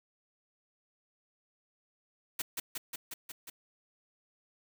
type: noise with echo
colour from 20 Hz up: white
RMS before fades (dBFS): -34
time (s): 2.39-2.42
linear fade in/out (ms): 5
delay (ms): 180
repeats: 6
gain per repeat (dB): -2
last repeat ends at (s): 3.5
effects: none